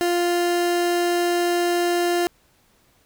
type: tone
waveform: 30% pulse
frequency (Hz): 349.2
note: F4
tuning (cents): 0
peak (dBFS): -16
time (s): 0.01-2.27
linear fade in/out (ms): 0
effects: pink hiss -60 dBFS RMS until 3.05 s